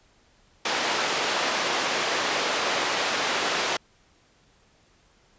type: band-pass noise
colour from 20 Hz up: pink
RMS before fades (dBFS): -26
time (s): 0.65-3.77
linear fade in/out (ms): 5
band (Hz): 480 to 5400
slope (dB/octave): 12
effects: pink hiss -61 dBFS RMS until 5.38 s + resampled to 16000 Hz